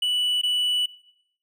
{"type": "tone with dropouts", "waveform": "triangle", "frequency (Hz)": 2960, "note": "F#7", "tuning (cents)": 0, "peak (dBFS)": -19, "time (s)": [0.02, 0.86], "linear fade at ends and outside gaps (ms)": 5, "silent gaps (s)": [0.415, 0.433], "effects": ["noise-tail reverb RT60 0.8 s tail -20 dB re dry"]}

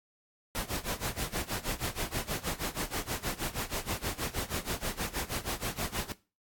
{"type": "noise with tremolo", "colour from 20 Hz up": "pink", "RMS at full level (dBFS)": -32, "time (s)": [0.55, 6.12], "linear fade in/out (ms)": 0, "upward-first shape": "sine", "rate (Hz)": 6.3, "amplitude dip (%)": 90, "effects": ["noise-tail reverb RT60 0.3 s tail -17 dB re dry", "AAC 64 kbps"]}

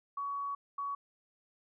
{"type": "tone bursts at uneven times", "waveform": "sine", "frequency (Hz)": 1125, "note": "C#6", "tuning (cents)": 25, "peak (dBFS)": -34, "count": 2, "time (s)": [[0.17, 0.55], [0.78, 0.95]], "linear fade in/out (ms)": 5, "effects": []}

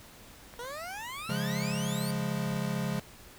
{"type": "clicks", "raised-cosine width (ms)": 0.5, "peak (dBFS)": -33, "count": 2, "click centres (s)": [0.539, 0.649]}
{"type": "exponential sweep", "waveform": "20% pulse", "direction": "up", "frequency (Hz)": [466.2, 4699], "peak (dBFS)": -33, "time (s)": [0.59, 2.11], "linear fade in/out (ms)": 2}
{"type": "chord", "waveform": "square", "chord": "Db major", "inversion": "none", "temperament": "equal", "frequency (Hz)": [138.59, 174.61, 207.7], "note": ["Db3", "F3", "Ab3"], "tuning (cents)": [0, 0, 0], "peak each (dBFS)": -35, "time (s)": [1.29, 3], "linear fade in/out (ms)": 5}
{"effects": ["pink hiss -52 dBFS RMS until 3.38 s"]}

